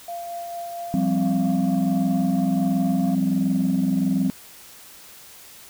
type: tone with tremolo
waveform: sine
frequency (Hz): 690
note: F5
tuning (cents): -21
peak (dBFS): -28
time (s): 0.08-3.15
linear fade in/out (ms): 5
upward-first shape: triangle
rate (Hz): 4.4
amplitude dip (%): 30
type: chord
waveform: sine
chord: F suspended second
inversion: none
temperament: equal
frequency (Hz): 174.61 / 196 / 261.6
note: F3 / G3 / C4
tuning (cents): 0 / 0 / 0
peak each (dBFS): -23 / -21 / -21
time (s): 0.94-4.3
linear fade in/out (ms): 0
effects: tanh soft clip ceiling -13 dBFS + white hiss -45 dBFS RMS until 5.69 s